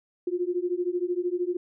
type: beating tone pair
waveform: sine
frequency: 349.2 / 362.2 Hz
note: F4 / F#4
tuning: 0 / -37 cents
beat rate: 13 Hz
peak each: -28 dBFS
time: 0.27-1.57 s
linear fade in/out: 5 ms
effects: none